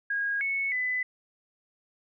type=tone with pitch steps; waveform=sine; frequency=1636 / 2206 / 2004 Hz; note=G#6 / C#7 / B6; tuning=-26 / -9 / +25 cents; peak=-26 dBFS; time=0.1-1.03 s; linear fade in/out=5 ms; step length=310 ms; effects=none